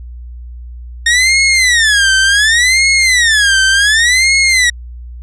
sawtooth tone with vibrato, 1833 Hz, A#6, 30 cents flat, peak -4 dBFS, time 1.06-4.7 s, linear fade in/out 5 ms, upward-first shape sine, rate 0.68 Hz, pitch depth 290 cents each way, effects added 60 Hz sine -26 dBFS peak until 5.22 s + resampled to 22050 Hz

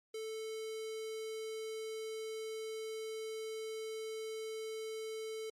square tone with notch filter, 440 Hz, A4, in tune, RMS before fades -42 dBFS, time 0.14-5.5 s, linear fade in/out 5 ms, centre 1100 Hz, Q 0.76, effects low-pass 11000 Hz 12 dB/octave + MP3 64 kbps

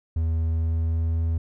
triangle tone with pitch glide, 81.1 to 81.95 Hz, E2 to E2, -28 to -10 cents, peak -19 dBFS, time 0.16-1.38 s, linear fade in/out 5 ms, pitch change +18 cents, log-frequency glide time 0.46-1.05 s, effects none

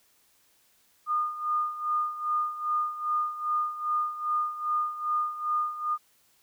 sine tone with tremolo, 1220 Hz, D#6, 34 cents flat, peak -23 dBFS, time 1.06-5.98 s, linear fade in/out 50 ms, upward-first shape sine, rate 2.5 Hz, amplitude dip 75%, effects white hiss -65 dBFS RMS until 6.42 s

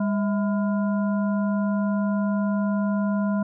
harmonic tone with a mistuned harmonic, 201.8 Hz, G#3, 49 cents flat, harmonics 1 / 3 / 5 / 7, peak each -21 / -31 / -35 / -38 dBFS, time 0-3.43 s, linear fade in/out 5 ms, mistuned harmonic 3, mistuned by +110 cents, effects none

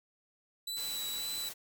sawtooth tone with vibrato, 3951 Hz, B7, in tune, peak -33 dBFS, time 0.67-1.49 s, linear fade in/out 5 ms, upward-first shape sine, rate 1.9 Hz, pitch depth 19 cents each way
white noise, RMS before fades -44 dBFS, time 0.76-1.54 s, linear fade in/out 20 ms
effects none

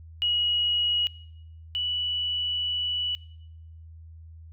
sine tone pair in turn, 2904 / 2953 Hz, F#7 / F#7, -33 / -4 cents, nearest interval unison, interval 29 cents, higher second, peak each -22 / -25 dBFS, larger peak first, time 0.22-1.07 / 1.75-3.15 s, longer second, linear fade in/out 0 ms, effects noise-tail reverb RT60 0.9 s tail -23 dB re dry + added 81 Hz sine -43 dBFS peak until 4.52 s

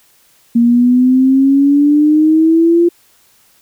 sine exponential sweep, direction up, 233.1 to 346.5 Hz, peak -6 dBFS, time 0.55-2.89 s, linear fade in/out 10 ms, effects white hiss -51 dBFS RMS until 3.61 s

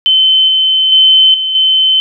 sine tone with level steps, 3067 Hz, G7, 38 cents flat, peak -5 / -7 / -3 / -12 / -6 dBFS, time 0.06-2 s, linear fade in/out 0 ms, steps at 0.48 / 0.92 / 1.34 / 1.55 s, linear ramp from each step 2 ms, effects none

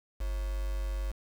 sine tone with quantisation, 49 Hz, G1, in tune, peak -30 dBFS, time 0.2-1.12 s, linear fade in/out 10 ms, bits 7, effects none

